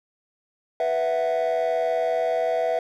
triangle chord, B suspended fourth, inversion none, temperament equal, 493.9 / 659.3 / 740 Hz, B4 / E5 / F#5, 0 / 0 / 0 cents, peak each -23 / -20 / -25 dBFS, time 0.8-2.79 s, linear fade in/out 2 ms, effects tanh soft clip ceiling -15 dBFS

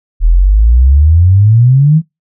sine exponential sweep, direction up, 38.89 to 164.1 Hz, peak -3 dBFS, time 0.2-2.02 s, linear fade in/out 50 ms, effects noise-tail reverb RT60 0.2 s tail -24 dB re dry

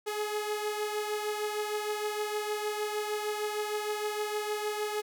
sawtooth beating tone pair, 420 / 426.5 Hz, G#4 / G#4, +19 / +46 cents, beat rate 6.5 Hz, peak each -28 / -34 dBFS, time 0.06-5.02 s, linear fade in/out 20 ms, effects none

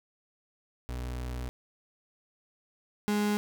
35% pulse tone pair in turn, 61.74 / 207.7 Hz, B1 / G#3, 0 / 0 cents, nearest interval octave + major sixth, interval 2100 cents, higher second, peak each -32 / -24 dBFS, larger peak second, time 0.89-1.49 / 3.08-3.37 s, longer first, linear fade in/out 0 ms, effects none

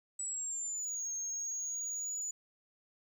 sine linear two-way sweep, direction down then up, 7902 to 6450 to 6950 Hz, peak -34 dBFS, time 0.19-2.31 s, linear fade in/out 5 ms, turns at 1.14 s, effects tanh soft clip ceiling -33 dBFS + 12-bit

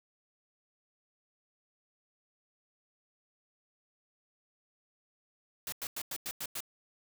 white noise bursts, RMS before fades -38 dBFS, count 7, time 5.67-6.605 s, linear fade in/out 2 ms, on 53 ms, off 94 ms, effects none

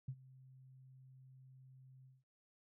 sine tone with ADSR envelope, 130.81 Hz, C3, in tune, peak -38 dBFS, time 0.08-2.24 s, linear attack 6 ms, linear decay 60 ms, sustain -20 dB, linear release 190 ms, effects none

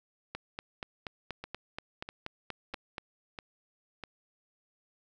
two click trains, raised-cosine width 0.3 ms, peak -24 / -21 dBFS, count 5 / 12, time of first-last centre 1.44-4.037 / 0.35-2.982 s, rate 1.54 / 4.18 Hz, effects none

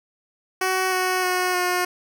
10% pulse tone with pitch steps, 374.4 / 369.5 / 364.6 / 359.8 Hz, F#4 / F#4 / F#4 / F#4, +20 / -2 / -25 / -48 cents, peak -12 dBFS, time 0.61-1.85 s, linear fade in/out 5 ms, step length 310 ms, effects none

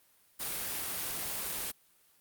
white noise, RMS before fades -36 dBFS, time 0.39-1.72 s, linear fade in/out 20 ms, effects white hiss -66 dBFS RMS until 2.2 s + Opus 32 kbps

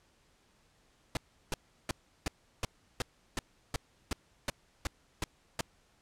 pink noise bursts, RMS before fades -32 dBFS, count 13, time 1.15-5.61 s, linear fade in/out 2 ms, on 20 ms, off 350 ms, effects pink hiss -68 dBFS RMS until 6.01 s + low-pass 9000 Hz 12 dB/octave

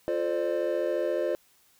triangle chord, D minor seventh, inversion first, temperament equal with one note detuned, 349.2 / 440 / 523.3 / 597.6 Hz, F4 / A4 / C5 / D5, 0 / 0 / 0 / +30 cents, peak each -29 / -33 / -28 / -28 dBFS, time 0.08-1.35 s, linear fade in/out 0 ms, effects white hiss -63 dBFS RMS until 1.79 s

